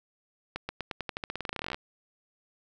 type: accelerating click train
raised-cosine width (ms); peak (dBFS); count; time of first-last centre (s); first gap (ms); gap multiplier
0.3; -17; 24; 0.56-1.745; 130; 0.9
effects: none